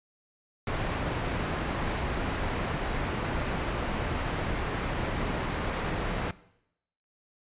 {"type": "low-pass noise", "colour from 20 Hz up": "pink", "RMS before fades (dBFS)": -31, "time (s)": [0.67, 6.31], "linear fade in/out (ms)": 2, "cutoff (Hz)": 2300, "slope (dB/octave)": 12, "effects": ["noise-tail reverb RT60 0.8 s tail -19 dB re dry", "resampled to 8000 Hz"]}